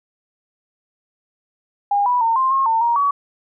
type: tone with pitch steps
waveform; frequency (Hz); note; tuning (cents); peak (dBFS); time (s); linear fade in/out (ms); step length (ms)
sine; 811 / 983 / 911 / 1050 / 1077 / 902 / 941 / 1132; G#5 / B5 / A#5 / C6 / C6 / A5 / A#5 / C#6; -41 / -8 / -40 / +6 / +50 / +43 / +16 / +36; -14; 1.91-3.11; 5; 150
effects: none